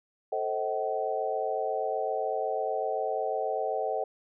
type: chord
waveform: sine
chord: A diminished seventh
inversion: none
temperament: just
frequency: 440 / 528 / 633.6 / 760.3 Hz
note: A4 / C5 / Eb5 / Gb5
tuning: 0 / +16 / +31 / +47 cents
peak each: -33 / -34 / -33 / -32 dBFS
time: 0.32-4.04 s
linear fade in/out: 5 ms
effects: none